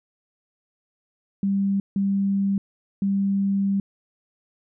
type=tone bursts at uneven times; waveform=sine; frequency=197.2 Hz; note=G3; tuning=11 cents sharp; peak=-19 dBFS; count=3; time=1.43-1.8 / 1.96-2.58 / 3.02-3.8 s; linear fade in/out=2 ms; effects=none